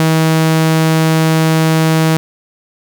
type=tone; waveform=sawtooth; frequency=160 Hz; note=D#3; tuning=49 cents sharp; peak=-5 dBFS; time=0-2.17 s; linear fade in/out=0 ms; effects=none